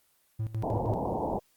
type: tone with tremolo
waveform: triangle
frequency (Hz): 110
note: A2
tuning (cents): 0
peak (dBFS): -26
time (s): 0.39-0.99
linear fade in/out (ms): 10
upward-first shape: square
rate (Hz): 6.4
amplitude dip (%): 80
type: low-pass noise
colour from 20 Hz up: white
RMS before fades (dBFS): -31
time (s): 0.63-1.39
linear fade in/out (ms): 5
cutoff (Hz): 950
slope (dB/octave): 96
effects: white hiss -68 dBFS RMS until 1.56 s + Opus 24 kbps